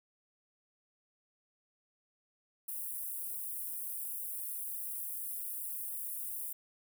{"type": "high-pass noise", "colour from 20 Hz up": "white", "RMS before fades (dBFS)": -40, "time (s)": [2.68, 6.53], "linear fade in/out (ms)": 5, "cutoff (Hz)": 9300, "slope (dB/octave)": 48, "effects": []}